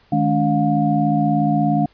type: tone cluster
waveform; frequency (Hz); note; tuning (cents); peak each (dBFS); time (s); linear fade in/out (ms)
sine; 155.1 / 212 / 286 / 710; D#3 / G#3 / D4 / F5; -5 / +36 / -46 / +28; -20; 0.12-1.86; 5
effects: pink hiss -55 dBFS RMS until 1.93 s + resampled to 11025 Hz